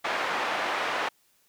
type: band-pass noise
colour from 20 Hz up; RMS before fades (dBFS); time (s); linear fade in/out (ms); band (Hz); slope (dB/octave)
pink; -29; 0.04-1.09; 10; 660 to 2300; 12
effects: white hiss -66 dBFS RMS until 1.48 s